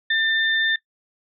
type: tone pair together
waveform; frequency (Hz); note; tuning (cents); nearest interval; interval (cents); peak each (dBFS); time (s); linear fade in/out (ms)
sine; 1792 / 3588; A6 / A7; +31 / +33; octave; 1202; -19 / -24; 0.1-0.76; 5
effects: noise-tail reverb RT60 0.1 s tail -20 dB re dry